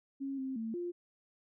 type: tone with pitch steps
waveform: sine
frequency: 273.3 / 264.4 / 224.6 / 350.3 Hz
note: C#4 / C4 / A3 / F4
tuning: -24 / +18 / +36 / +5 cents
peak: -35 dBFS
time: 0.2-0.92 s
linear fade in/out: 20 ms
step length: 180 ms
effects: none